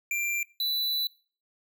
square tone pair in turn, 2369 / 3974 Hz, D7 / B7, +14 / +10 cents, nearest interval major sixth, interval 896 cents, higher second, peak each -27 dBFS, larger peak neither, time 0.11-0.43 / 0.6-1.07 s, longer second, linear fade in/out 2 ms, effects noise-tail reverb RT60 0.4 s tail -22 dB re dry

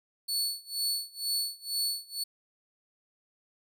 sawtooth tone with tremolo, 4435 Hz, C#8, in tune, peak -24 dBFS, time 0.28-2.24 s, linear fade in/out 10 ms, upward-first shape sine, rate 2.1 Hz, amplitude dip 95%, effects none

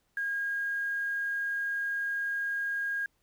sine tone with quantisation, 1628 Hz, G#6, 35 cents flat, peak -29 dBFS, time 0.17-3.06 s, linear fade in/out 2 ms, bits 9, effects pink hiss -74 dBFS RMS until 3.22 s

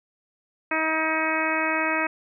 harmonic tone, 317.2 Hz, D#4, 33 cents sharp, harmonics 1 / 2 / 3 / 4 / 5 / 6 / 7 / 8, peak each -30 / -30 / -30 / -30 / -30 / -30 / -30 / -30 dBFS, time 0.71-2.07 s, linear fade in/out 5 ms, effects none

